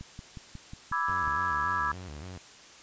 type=click train; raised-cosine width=5 ms; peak=-29 dBFS; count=8; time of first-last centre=0.01-1.278 s; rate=5.52 Hz
type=chord; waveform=sine; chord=E dominant seventh; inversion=second; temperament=equal; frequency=987.8 / 1174.7 / 1318.5 / 1661.2 Hz; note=B5 / D6 / E6 / G#6; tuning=0 / 0 / 0 / 0 cents; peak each=-32 dBFS; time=0.92-1.92 s; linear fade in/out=5 ms
type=tone with vibrato; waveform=sawtooth; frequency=82.41 Hz; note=E2; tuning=in tune; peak=-36 dBFS; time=1.08-2.38 s; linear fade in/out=5 ms; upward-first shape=square; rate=3.5 Hz; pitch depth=190 cents each way
effects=white hiss -51 dBFS RMS until 2.82 s + resampled to 16000 Hz